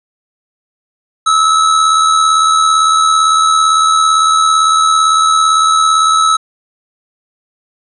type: tone with amplitude modulation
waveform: square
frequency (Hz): 1298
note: E6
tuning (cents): -27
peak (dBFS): -6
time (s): 1.26-6.37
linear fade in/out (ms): 10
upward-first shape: sine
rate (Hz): 77.8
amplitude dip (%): 45
effects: resampled to 24000 Hz + 8-bit